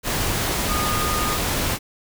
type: tone in noise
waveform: sine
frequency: 1228 Hz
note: D#6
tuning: 23 cents flat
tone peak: -25 dBFS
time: 0.66-1.39 s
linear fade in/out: 50 ms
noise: pink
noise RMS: -23 dBFS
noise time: 0.03-1.79 s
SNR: -5 dB
effects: none